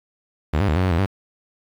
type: tone with pitch steps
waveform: sawtooth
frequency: 75.9 / 100.3 / 76.4 / 92.2 / 93 / 82.9 / 97.7 Hz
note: D#2 / G2 / D#2 / F#2 / F#2 / E2 / G2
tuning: -42 / +40 / -31 / -6 / +9 / +10 / -5 cents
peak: -13 dBFS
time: 0.53-1.062 s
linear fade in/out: 10 ms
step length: 76 ms
effects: low-pass 3000 Hz 12 dB/octave + 8-bit